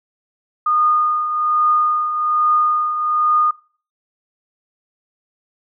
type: tone with tremolo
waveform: sine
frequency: 1225 Hz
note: D#6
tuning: 27 cents flat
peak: -11 dBFS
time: 0.66-3.51 s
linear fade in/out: 5 ms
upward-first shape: triangle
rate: 1.2 Hz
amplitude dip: 60%
effects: noise-tail reverb RT60 0.4 s tail -21 dB re dry